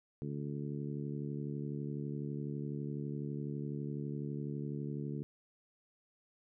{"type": "harmonic tone", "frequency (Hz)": 72, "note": "D2", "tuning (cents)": -34, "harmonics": [2, 3, 4, 5, 6], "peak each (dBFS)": [-39, -43, -45, -47, -49], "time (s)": [0.22, 5.23], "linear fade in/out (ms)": 0, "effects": []}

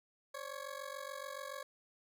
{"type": "ring-modulated tone", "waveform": "20% pulse", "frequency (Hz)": 554.4, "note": "C#5", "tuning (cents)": 0, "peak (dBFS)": -35, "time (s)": [0.34, 1.63], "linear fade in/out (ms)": 5, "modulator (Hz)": 23.5, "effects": []}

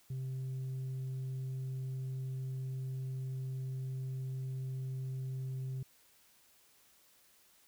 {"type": "tone with tanh clipping", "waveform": "sine", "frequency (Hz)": 131.1, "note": "C3", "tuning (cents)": 4, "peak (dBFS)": -37, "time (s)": [0.1, 5.83], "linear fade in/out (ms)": 5, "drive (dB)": 2, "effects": ["white hiss -66 dBFS RMS until 7.67 s"]}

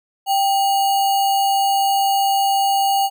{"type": "tone with sample-and-hold", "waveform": "sine", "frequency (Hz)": 787, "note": "G5", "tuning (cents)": 7, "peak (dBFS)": -14, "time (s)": [0.26, 3.1], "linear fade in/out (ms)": 50, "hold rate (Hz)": 3675, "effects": []}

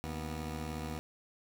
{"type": "tone pair together", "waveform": "15% pulse", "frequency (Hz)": [76.92, 244.2], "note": ["D#2", "B3"], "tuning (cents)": [-19, -19], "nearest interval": "octave + minor sixth", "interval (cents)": 2000, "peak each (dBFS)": [-32, -37], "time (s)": [0.04, 0.99], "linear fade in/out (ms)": 0, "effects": []}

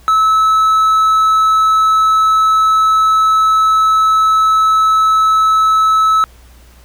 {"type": "tone", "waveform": "triangle", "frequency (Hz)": 1300, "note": "E6", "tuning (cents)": -24, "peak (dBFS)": -6, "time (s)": [0.08, 6.24], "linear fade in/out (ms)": 0, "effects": ["added 60 Hz sine -40 dBFS peak until 6.84 s", "pink hiss -47 dBFS RMS until 6.84 s"]}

